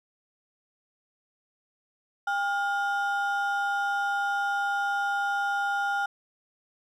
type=ring-modulated tone; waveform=triangle; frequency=1109 Hz; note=C#6; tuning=in tune; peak=-20 dBFS; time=2.27-6.06 s; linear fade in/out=5 ms; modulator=306 Hz; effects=none